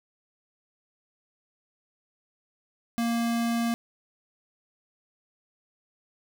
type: tone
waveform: square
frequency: 233.1 Hz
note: A#3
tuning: in tune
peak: -25 dBFS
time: 2.98-3.74 s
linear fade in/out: 0 ms
effects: none